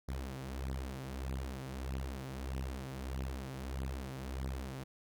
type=beating tone pair; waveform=sawtooth; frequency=65.4 / 67 Hz; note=C2 / C2; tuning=0 / +42 cents; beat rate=1.6 Hz; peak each=-37 / -38 dBFS; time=0.08-4.84 s; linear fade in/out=10 ms; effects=none